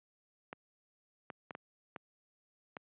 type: clicks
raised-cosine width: 0.5 ms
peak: -27 dBFS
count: 6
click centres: 0.529 / 1.302 / 1.508 / 1.551 / 1.962 / 2.768 s
effects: high-pass 150 Hz 12 dB/octave + resampled to 8000 Hz